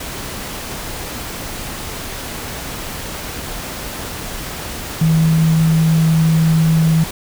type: tone in noise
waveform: sine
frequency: 161.1 Hz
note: E3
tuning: 39 cents flat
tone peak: -10 dBFS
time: 5.01-7.04 s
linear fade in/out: 5 ms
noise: pink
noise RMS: -27 dBFS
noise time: 0-7.11 s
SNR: +14 dB
effects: none